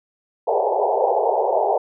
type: band-pass noise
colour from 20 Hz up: white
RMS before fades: -19 dBFS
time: 0.47-1.78 s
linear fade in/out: 5 ms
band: 390 to 900 Hz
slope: 96 dB/octave
effects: none